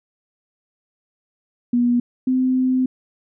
sine tone pair in turn, 241.9 / 257.1 Hz, B3 / C4, -36 / -30 cents, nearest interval minor second, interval 106 cents, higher second, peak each -14 / -15 dBFS, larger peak first, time 1.73-2 / 2.27-2.86 s, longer second, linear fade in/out 5 ms, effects none

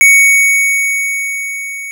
square tone with level ramp, 2231 Hz, C#7, 11 cents sharp, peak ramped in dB -3 to -23 dBFS, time 0.01-1.91 s, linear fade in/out 0 ms, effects none

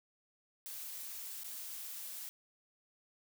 blue noise with dropouts, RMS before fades -45 dBFS, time 0.66-2.29 s, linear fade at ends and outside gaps 0 ms, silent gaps 1.434-1.444 s, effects none

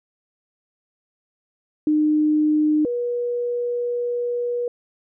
sine tone pair in turn, 304.3 / 483 Hz, D#4 / B4, -38 / -39 cents, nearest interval minor sixth, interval 799 cents, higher second, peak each -15 / -21 dBFS, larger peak first, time 1.87-2.85 / 2.85-4.68 s, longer second, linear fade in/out 2 ms, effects none

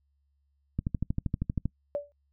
click train, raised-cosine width 5 ms, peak -16 dBFS, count 12, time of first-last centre 0.79-1.656 s, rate 12.7 Hz
sine tone with exponential decay, 578 Hz, D5, 28 cents flat, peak -24 dBFS, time 1.95-2.12 s, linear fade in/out 0 ms, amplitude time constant 35 ms
effects noise-tail reverb RT60 0.1 s tail -25 dB re dry + added 70 Hz sine -69 dBFS peak until 2.32 s

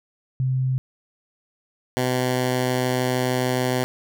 sine / 10% pulse tone pair in turn, 130.1 / 126.76 Hz, C3 / B2, -9 / +46 cents, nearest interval unison, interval 45 cents, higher first, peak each -19 / -12 dBFS, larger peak second, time 0.4-0.78 / 1.97-3.84 s, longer second, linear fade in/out 0 ms, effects none

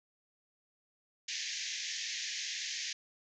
white band-pass noise, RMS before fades -39 dBFS, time 1.28-2.93 s, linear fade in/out 5 ms, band 1700 to 6800 Hz, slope 96 dB/octave, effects none

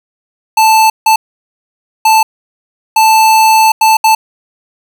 square tone bursts at uneven times, 880 Hz, A5, in tune, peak -5 dBFS, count 6, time 0.57-0.9 / 1.06-1.16 / 2.05-2.23 / 2.96-3.72 / 3.81-3.97 / 4.04-4.15 s, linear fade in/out 5 ms, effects none

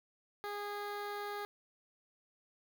15% pulse tone with notch filter, 410.7 Hz, G#4, 19 cents flat, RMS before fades -41 dBFS, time 0.44-1.45 s, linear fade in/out 0 ms, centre 7700 Hz, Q 0.75, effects 11-bit

